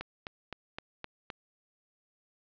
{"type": "click train", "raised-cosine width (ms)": 0.3, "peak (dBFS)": -22, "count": 6, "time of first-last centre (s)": [0.01, 1.302], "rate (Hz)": 3.87, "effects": ["resampled to 11025 Hz", "8-bit"]}